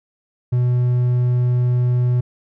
triangle tone, 123.47 Hz, B2, in tune, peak -12 dBFS, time 0.52-2.21 s, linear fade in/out 10 ms, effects none

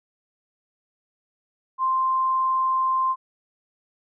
sine tone, 1046.5 Hz, C6, in tune, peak -19 dBFS, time 1.78-3.16 s, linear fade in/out 50 ms, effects none

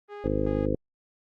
sawtooth tone with tremolo, 411.4 Hz, G#4, 16 cents flat, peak -33 dBFS, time 0.08-0.69 s, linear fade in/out 50 ms, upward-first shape square, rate 2.6 Hz, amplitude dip 80%
harmonic tone, 51.5 Hz, G#1, 14 cents flat, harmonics 1 / 2 / 3 / 4 / 5 / 6 / 7 / 8 / 9 / 10, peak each -32 / -33 / -35 / -37 / -32 / -31 / -36 / -35 / -32 / -31 dBFS, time 0.24-0.75 s, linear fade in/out 5 ms
effects low-pass 2000 Hz 12 dB/octave + Opus 32 kbps

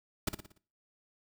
pink noise with echo, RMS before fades -30 dBFS, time 0.27-0.29 s, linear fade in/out 5 ms, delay 58 ms, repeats 5, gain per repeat -7 dB, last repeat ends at 0.58 s, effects noise-tail reverb RT60 0.4 s tail -20 dB re dry

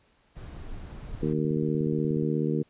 brown noise, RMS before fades -39 dBFS, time 0.35-1.34 s, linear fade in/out 20 ms
click train, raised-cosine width 5 ms, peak -32 dBFS, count 21, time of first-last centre 1.03-2.228 s, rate 16.7 Hz
harmonic tone, 76.7 Hz, D#2, 24 cents flat, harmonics 2 / 3 / 4 / 5 / 6, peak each -28 / -30 / -31 / -32 / -33 dBFS, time 1.22-2.63 s, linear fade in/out 10 ms
effects pink hiss -65 dBFS RMS until 2.69 s + resampled to 8000 Hz

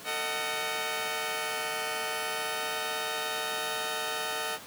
10% pulse chord, D# diminished, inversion second, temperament just, 448 / 622.3 / 746.7 Hz, A4 / D#5 / F#5, +31 / 0 / +16 cents, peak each -27 dBFS, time 0.04-4.59 s, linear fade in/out 50 ms, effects pink hiss -45 dBFS RMS until 4.66 s + high-pass 200 Hz 12 dB/octave

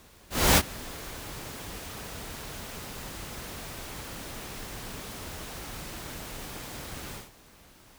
pink noise with ADSR envelope, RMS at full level -17 dBFS, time 0.3-7.31 s, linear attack 270 ms, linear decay 47 ms, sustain -23 dB, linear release 160 ms, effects pink hiss -55 dBFS RMS until 7.98 s

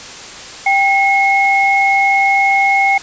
sine tone pair together, 787.9 / 2170 Hz, G5 / C#7, +9 / -37 cents, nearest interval octave + tritone, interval 1754 cents, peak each -12 dBFS, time 0.66-2.98 s, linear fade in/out 5 ms, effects white hiss -31 dBFS RMS until 3.02 s + resampled to 16000 Hz

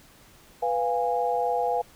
sine chord, F diminished, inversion second, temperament equal with one note detuned, 493.9 / 698.5 / 822 Hz, Cb5 / F5 / Ab5, 0 / 0 / -18 cents, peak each -27 dBFS, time 0.62-1.82 s, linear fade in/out 10 ms, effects pink hiss -54 dBFS RMS until 1.95 s

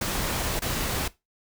pink noise with dropouts, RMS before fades -28 dBFS, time 0.01-1.08 s, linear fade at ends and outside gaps 5 ms, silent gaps 0.594-0.619 s, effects noise-tail reverb RT60 0.2 s tail -18 dB re dry

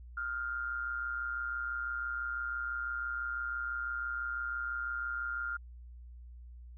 sine tone with amplitude modulation, 1400 Hz, F6, 4 cents sharp, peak -31 dBFS, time 0.17-5.57 s, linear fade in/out 5 ms, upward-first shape sine, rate 126 Hz, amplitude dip 60%, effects added 60 Hz sine -47 dBFS peak until 6.77 s

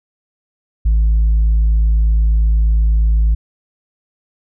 sine tone with tanh clipping, 54.2 Hz, A1, 25 cents flat, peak -10 dBFS, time 0.85-3.35 s, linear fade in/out 10 ms, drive 1 dB, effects none

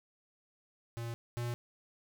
square tone pair in turn, 116.9 / 119.77 Hz, A#2 / A#2, +5 / +47 cents, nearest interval unison, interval 42 cents, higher second, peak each -38 / -35 dBFS, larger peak second, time 0.97-1.14 / 1.37-1.54 s, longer neither, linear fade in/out 0 ms, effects none

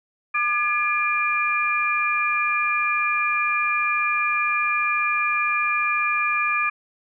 sine tone cluster, 1201 / 1693 / 2393 Hz, D6 / G#6 / D7, +38 / +33 / +32 cents, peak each -23 / -28 / -22 dBFS, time 0.34-6.7 s, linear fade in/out 10 ms, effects none

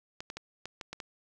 clicks, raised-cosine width 0.2 ms, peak -22 dBFS, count 7, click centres 0.205 / 0.301 / 0.37 / 0.656 / 0.812 / 0.93 / 1.002 s, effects none

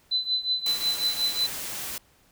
sine tone with tremolo, 4019 Hz, B7, 30 cents sharp, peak -20 dBFS, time 0.11-1.47 s, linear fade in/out 10 ms, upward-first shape triangle, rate 5.5 Hz, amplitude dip 90%
white noise, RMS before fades -34 dBFS, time 0.66-1.98 s, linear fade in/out 2 ms
effects pink hiss -61 dBFS RMS until 2.31 s

